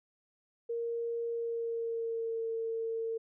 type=tone with pitch glide; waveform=sine; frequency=466.2 to 453.2 Hz; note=A#4 to A#4; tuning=0 to -49 cents; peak=-32 dBFS; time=0.69-3.18 s; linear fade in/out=10 ms; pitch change=-49 cents; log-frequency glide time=1.29-2.48 s; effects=none